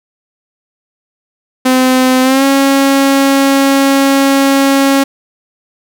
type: tone with pitch glide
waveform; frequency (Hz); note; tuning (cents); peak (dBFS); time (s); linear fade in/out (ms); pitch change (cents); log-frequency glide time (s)
sawtooth; 257.2 to 274.1; C4 to C#4; -30 to -19; -3; 1.65-5.04; 10; +111; 2.22-2.44
effects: none